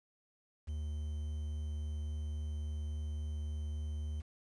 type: tone with quantisation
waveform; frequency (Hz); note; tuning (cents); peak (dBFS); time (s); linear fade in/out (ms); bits
triangle; 75.3; D2; +44; -34; 0.67-4.22; 20; 10
effects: resampled to 22050 Hz